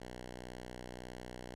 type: tone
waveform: 5% pulse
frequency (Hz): 61.74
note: B1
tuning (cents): 0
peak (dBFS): -34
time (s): 0-1.55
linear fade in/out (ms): 5
effects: low-pass 10000 Hz 12 dB/octave